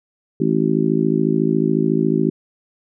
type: harmonic tone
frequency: 54 Hz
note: A1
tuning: 32 cents flat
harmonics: 3 / 4 / 5 / 6 / 7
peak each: -21 / -21 / -21 / -21 / -21 dBFS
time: 0.4-2.3 s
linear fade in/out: 5 ms
effects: none